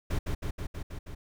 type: noise with echo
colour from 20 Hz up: brown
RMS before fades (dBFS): -28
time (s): 0.1-0.19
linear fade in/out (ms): 10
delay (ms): 160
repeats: 6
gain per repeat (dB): -2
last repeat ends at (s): 1.15
effects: none